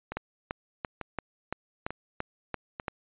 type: two click trains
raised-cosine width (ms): 0.5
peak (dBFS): -16 / -20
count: 9 / 4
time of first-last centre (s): 0.17-2.882 / 0.12-2.799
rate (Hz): 2.95 / 1.12
effects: resampled to 8000 Hz